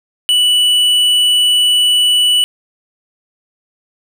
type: tone with tanh clipping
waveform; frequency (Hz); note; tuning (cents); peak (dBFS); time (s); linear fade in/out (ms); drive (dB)
sine; 2960; F#7; 0; -10; 0.29-2.44; 0; 9
effects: none